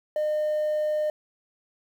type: tone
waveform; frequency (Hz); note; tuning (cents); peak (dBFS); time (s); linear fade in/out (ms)
triangle; 608; D#5; -40; -20; 0.16-1.1; 2
effects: tanh soft clip ceiling -18 dBFS + 9-bit